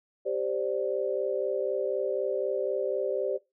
sine chord, G suspended fourth, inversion none, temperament equal, 392 / 523.3 / 587.3 Hz, G4 / C5 / D5, 0 / 0 / 0 cents, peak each -31 dBFS, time 0.25-3.38 s, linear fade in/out 20 ms, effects noise-tail reverb RT60 0.2 s tail -18 dB re dry

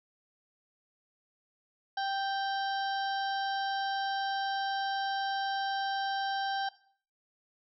harmonic tone, 784 Hz, G5, in tune, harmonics 1 / 2 / 4 / 5 / 6 / 7, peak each -31 / -37 / -43 / -45 / -47 / -48 dBFS, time 1.97-6.69 s, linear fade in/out 5 ms, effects noise-tail reverb RT60 0.5 s tail -17 dB re dry

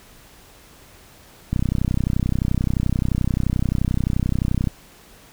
click train, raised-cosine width 5 ms, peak -8 dBFS, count 100, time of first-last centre 1.53-4.673 s, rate 31.5 Hz, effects pink hiss -48 dBFS RMS until 5.32 s

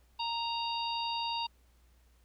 harmonic tone, 931 Hz, A#5, 2 cents flat, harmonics 1 / 3 / 4 / 5, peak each -34 / -39 / -40 / -41 dBFS, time 0.19-1.47 s, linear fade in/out 10 ms, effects added 60 Hz sine -62 dBFS peak until 2.24 s + pink hiss -71 dBFS RMS until 2.24 s

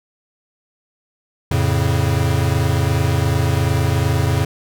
square chord, F augmented, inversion none, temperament equal, 87.31 / 110 / 138.59 Hz, F2 / A2 / C#3, 0 / 0 / 0 cents, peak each -20 dBFS, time 1.51-4.45 s, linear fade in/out 5 ms, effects none

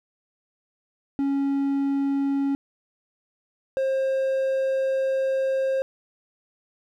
triangle tone pair in turn, 277.2 / 532.7 Hz, C#4 / C5, 0 / +31 cents, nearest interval major seventh, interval 1131 cents, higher second, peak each -19 dBFS, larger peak neither, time 1.19-2.55 / 3.77-5.82 s, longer second, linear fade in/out 0 ms, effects none

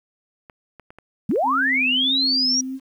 clicks, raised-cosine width 0.5 ms, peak -27 dBFS, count 6, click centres 0.498 / 0.797 / 0.905 / 0.986 / 1.313 / 1.359 s
sine linear sweep, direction up, 160.8 to 5770 Hz, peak -17 dBFS, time 1.29-2.61 s, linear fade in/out 5 ms
sine tone with vibrato, 261.6 Hz, C4, in tune, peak -26 dBFS, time 1.43-2.8 s, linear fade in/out 50 ms, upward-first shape triangle, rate 1.6 Hz, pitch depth 54 cents each way
effects 9-bit

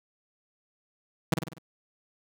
sawtooth tone with echo, 163.2 Hz, E3, 17 cents flat, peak -16 dBFS, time 1.32-1.34 s, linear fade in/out 5 ms, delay 49 ms, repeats 5, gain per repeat -5 dB, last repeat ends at 1.585 s, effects none

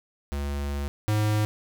square tone pair in turn, 71 / 106.38 Hz, C#2 / G#2, +42 / +42 cents, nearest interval perfect fifth, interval 700 cents, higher second, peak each -28 / -22 dBFS, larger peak second, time 0.32-0.88 / 1.08-1.45 s, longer first, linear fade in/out 0 ms, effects none

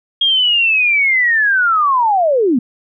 sine linear sweep, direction down, 3268 to 220.9 Hz, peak -10 dBFS, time 0.21-2.59 s, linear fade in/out 5 ms, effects none

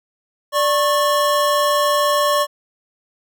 square tone pair together, 587.3 / 1094.4 Hz, D5 / C#6, 0 / -23 cents, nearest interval major seventh, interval 1077 cents, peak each -18 dBFS, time 0.52-2.47 s, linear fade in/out 50 ms, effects none

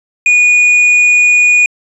sine tone with tanh clipping, 2456 Hz, D#7, 23 cents flat, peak -6 dBFS, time 0.26-1.66 s, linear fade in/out 2 ms, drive 5 dB, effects resampled to 24000 Hz

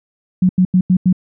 sine tone bursts, 183.4 Hz, F#3, 15 cents flat, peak -8 dBFS, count 5, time 0.42-1.128 s, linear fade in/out 5 ms, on 72 ms, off 87 ms, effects none

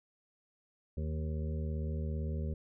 harmonic tone with a mistuned harmonic, 77.78 Hz, D#2, in tune, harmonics 1 / 2 / 3 / 5 / 6 / 7, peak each -34 / -40 / -44 / -48 / -50 / -51 dBFS, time 0.97-2.54 s, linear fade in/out 5 ms, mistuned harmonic 3, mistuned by -20 cents, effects none

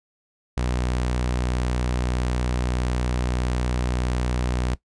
sawtooth tone, 61.6 Hz, B1, 4 cents flat, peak -18 dBFS, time 0.57-4.75 s, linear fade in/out 5 ms, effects noise-tail reverb RT60 0.1 s tail -18 dB re dry + resampled to 22050 Hz

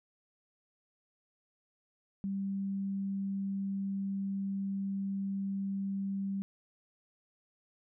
sine tone, 196 Hz, G3, in tune, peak -32 dBFS, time 2.24-6.42 s, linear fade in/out 0 ms, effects none

